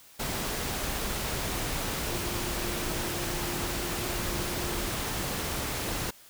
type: tone in noise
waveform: sine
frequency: 350.3 Hz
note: F4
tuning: 5 cents sharp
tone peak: -39 dBFS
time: 2.09-4.91 s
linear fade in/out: 10 ms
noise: pink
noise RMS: -32 dBFS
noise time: 0.19-6.11 s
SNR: -10 dB
effects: white hiss -54 dBFS RMS until 6.29 s